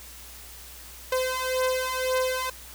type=beating tone pair; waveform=sawtooth; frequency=513 / 514.9 Hz; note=C5 / C5; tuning=-34 / -28 cents; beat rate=1.9 Hz; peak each=-24 / -23 dBFS; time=1.12-2.5 s; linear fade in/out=5 ms; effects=added 60 Hz sine -48 dBFS peak until 2.74 s + white hiss -45 dBFS RMS until 2.74 s